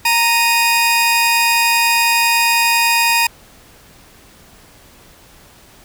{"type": "tone pair together", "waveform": "sawtooth", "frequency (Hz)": [930, 2484], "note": ["A#5", "D#7"], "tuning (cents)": [-4, -3], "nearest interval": "octave + perfect fourth", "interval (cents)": 1701, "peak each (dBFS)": -11, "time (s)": [0.05, 3.27], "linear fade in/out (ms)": 5, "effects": ["pink hiss -45 dBFS RMS until 5.84 s"]}